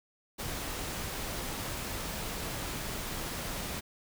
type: noise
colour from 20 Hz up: pink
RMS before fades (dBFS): -37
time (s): 0.38-3.81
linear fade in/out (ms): 20
effects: none